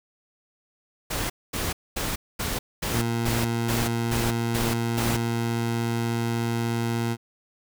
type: noise bursts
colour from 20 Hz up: pink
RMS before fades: -28 dBFS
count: 10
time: 1.1-5.17 s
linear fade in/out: 10 ms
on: 200 ms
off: 230 ms
type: tone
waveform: 20% pulse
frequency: 116.54 Hz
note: A#2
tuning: in tune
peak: -19 dBFS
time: 2.91-7.17 s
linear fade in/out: 50 ms
effects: none